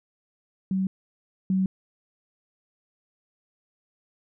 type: tone pair in turn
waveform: sine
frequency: 190 / 189.12 Hz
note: F#3 / F#3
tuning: +46 / +38 cents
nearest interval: unison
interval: 8 cents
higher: first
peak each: -22 / -20 dBFS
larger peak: second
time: 0.71-0.87 / 1.5-1.66 s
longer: neither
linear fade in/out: 2 ms
effects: none